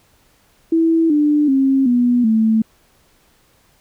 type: tone with pitch steps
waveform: sine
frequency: 327.5 / 296.9 / 269.1 / 243.9 / 221.1 Hz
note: E4 / D4 / C4 / B3 / A3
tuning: -11 / +19 / +49 / -21 / +9 cents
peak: -11 dBFS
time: 0.72-2.62 s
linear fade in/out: 5 ms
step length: 380 ms
effects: pink hiss -56 dBFS RMS until 3.8 s